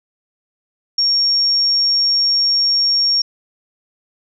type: tone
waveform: sine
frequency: 5540 Hz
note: F8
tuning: 15 cents flat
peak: -12 dBFS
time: 0.98-3.22 s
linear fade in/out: 5 ms
effects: none

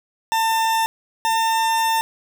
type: tone pair in turn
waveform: 40% pulse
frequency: 897 / 900.5 Hz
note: A5 / A5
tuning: +33 / +40 cents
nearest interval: unison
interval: 7 cents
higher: second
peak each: -16 dBFS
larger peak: neither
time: 0.32-0.86 / 1.25-2.01 s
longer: second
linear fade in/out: 0 ms
effects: none

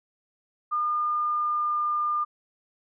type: tone with pitch glide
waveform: sine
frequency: 1212 to 1204.3 Hz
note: D#6 to D6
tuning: -46 to +43 cents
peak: -23 dBFS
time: 0.71-2.25 s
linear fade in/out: 20 ms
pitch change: -11 cents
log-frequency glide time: 0.97-1.83 s
effects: none

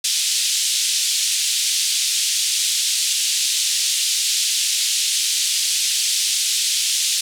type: band-pass noise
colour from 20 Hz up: pink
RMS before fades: -20 dBFS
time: 0.04-7.21 s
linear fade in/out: 5 ms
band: 3200 to 9700 Hz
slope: 24 dB/octave
effects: none

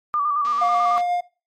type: tone with vibrato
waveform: sine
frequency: 1174.7 Hz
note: D6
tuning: in tune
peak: -18 dBFS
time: 0.14-0.98 s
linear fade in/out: 0 ms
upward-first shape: square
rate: 9.1 Hz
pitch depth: 42 cents each way
type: click train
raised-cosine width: 0.2 ms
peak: -24 dBFS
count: 134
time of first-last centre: 0.45-1.006 s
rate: 239 Hz
type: tone with tremolo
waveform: triangle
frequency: 708 Hz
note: F5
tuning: 23 cents sharp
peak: -16 dBFS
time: 0.61-1.21 s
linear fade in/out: 10 ms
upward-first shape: sine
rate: 8.2 Hz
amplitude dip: 25%
effects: noise-tail reverb RT60 0.3 s tail -19 dB re dry + MP3 64 kbps

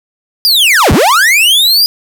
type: linear two-way sweep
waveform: 45% pulse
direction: down then up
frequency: 4950 to 46.17 to 4950 Hz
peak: -5 dBFS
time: 0.45-1.86 s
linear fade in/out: 0 ms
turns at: 0.92 s
effects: none

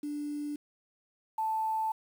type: tone pair in turn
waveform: sine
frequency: 293.7 / 880.1 Hz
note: D4 / A5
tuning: 0 / 0 cents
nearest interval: octave + perfect fifth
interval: 1900 cents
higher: second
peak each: -33 / -28 dBFS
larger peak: second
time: 0.03-0.56 / 1.38-1.92 s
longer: second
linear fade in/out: 5 ms
effects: 9-bit

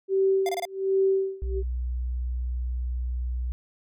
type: tone with tremolo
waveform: sine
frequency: 385.8 Hz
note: G4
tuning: 28 cents flat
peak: -18 dBFS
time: 0.08-1.63 s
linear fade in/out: 50 ms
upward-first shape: sine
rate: 1.3 Hz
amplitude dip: 95%
type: tone bursts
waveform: square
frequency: 698.5 Hz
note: F5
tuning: in tune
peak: -27 dBFS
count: 4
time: 0.46-0.653 s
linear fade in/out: 2 ms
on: 31 ms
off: 23 ms
type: tone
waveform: sine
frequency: 61.5 Hz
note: B1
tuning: 7 cents flat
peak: -26 dBFS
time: 1.42-3.52 s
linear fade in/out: 0 ms
effects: none

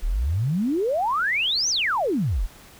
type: exponential two-way sweep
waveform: sine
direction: up then down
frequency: 32.7 to 6340 to 32.7 Hz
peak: -20 dBFS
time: 0.02-2.47 s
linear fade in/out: 20 ms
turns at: 1.69 s
effects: pink hiss -48 dBFS RMS until 2.79 s

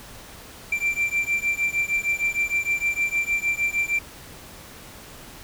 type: beating tone pair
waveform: triangle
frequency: 2351 / 2357.5 Hz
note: D7 / D7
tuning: +1 / +6 cents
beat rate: 6.5 Hz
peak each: -23 / -23 dBFS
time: 0.72-3.99 s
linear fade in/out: 5 ms
effects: pink hiss -43 dBFS RMS until 5.43 s

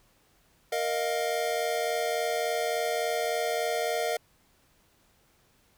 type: chord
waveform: square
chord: Bb suspended fourth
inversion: none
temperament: equal with one note detuned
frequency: 466.2 / 622.3 / 705.8 Hz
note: Bb4 / Eb5 / F5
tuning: 0 / 0 / +18 cents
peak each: -32 dBFS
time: 0.72-4.17 s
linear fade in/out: 5 ms
effects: pink hiss -65 dBFS RMS until 5.77 s

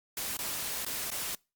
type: noise with dropouts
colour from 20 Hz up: white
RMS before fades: -35 dBFS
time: 0.17-1.35 s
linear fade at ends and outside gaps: 2 ms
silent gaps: 0.37-0.389 / 0.849-0.863 / 1.104-1.116 s
effects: noise-tail reverb RT60 0.3 s tail -26 dB re dry + Opus 48 kbps

